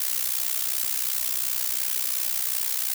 blue noise with amplitude modulation, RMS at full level -23 dBFS, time 0-2.94 s, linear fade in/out 5 ms, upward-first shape sine, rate 62.8 Hz, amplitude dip 80%, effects none

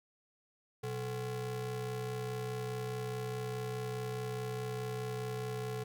square ring-modulated tone, 155.2 Hz, D#3, 4 cents flat, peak -34 dBFS, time 0.83-5.84 s, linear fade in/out 10 ms, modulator 278 Hz, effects 12-bit

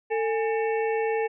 harmonic tone with a mistuned harmonic, 447 Hz, A4, 27 cents sharp, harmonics 1 / 2 / 4 / 5 / 6, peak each -24 / -30 / -36 / -38 / -40 dBFS, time 0.1-1.28 s, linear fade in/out 20 ms, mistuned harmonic 2, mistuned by -130 cents, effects none

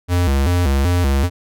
square tone with vibrato, 77.9 Hz, D#2, 3 cents sharp, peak -14 dBFS, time 0.08-1.3 s, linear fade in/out 50 ms, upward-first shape square, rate 2.6 Hz, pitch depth 220 cents each way, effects none

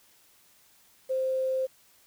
sine tone with quantisation, 523 Hz, C5, 1 cent flat, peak -25 dBFS, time 1.09-1.67 s, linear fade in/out 20 ms, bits 9, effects white hiss -61 dBFS RMS until 2.06 s

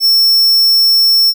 square tone, 5400 Hz, E8, 41 cents sharp, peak -7 dBFS, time 0-1.34 s, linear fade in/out 50 ms, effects none

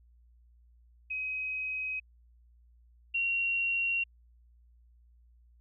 sine tone pair in turn, 2530 / 2747 Hz, D#7 / F7, +28 / -29 cents, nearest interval minor second, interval 143 cents, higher second, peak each -32 / -27 dBFS, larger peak second, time 1.1-2 / 3.14-4.04 s, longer neither, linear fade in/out 10 ms, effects added 59 Hz sine -58 dBFS peak until 5.6 s

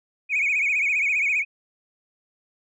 sine tone with vibrato, 2349 Hz, D7, in tune, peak -18 dBFS, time 0.29-1.45 s, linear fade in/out 50 ms, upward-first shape sine, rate 15 Hz, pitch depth 130 cents each way, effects tanh soft clip ceiling -16 dBFS

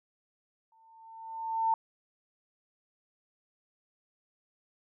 sine tone with exponential growth, 899 Hz, A5, 37 cents sharp, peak -22 dBFS, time 0.72-1.74 s, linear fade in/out 2 ms, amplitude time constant 220 ms, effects none

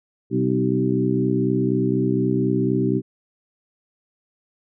harmonic tone with a mistuned harmonic, 64.1 Hz, C2, 35 cents flat, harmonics 2 / 3 / 4 / 5 / 6, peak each -24 / -24 / -24 / -24 / -24 dBFS, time 0.3-3.02 s, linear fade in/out 50 ms, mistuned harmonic 5, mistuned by -27 cents, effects none

